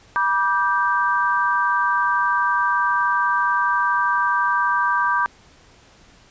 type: chord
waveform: sine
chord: G major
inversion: first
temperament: equal with one note detuned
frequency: 970.2 / 1174.7 / 1568 Hz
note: B5 / D6 / G6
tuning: -31 / 0 / 0 cents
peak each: -21 dBFS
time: 0.16-5.26 s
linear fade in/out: 0 ms
effects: pink hiss -51 dBFS RMS until 6.3 s + resampled to 16000 Hz